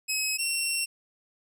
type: tone pair in turn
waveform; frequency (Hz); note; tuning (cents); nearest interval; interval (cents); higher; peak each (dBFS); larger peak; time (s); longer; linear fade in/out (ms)
15% pulse; 2557 / 2725; D#7 / F7; +47 / -43; minor second; 110; second; -19; neither; 0.08-0.38 / 0.38-0.86; second; 20
effects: none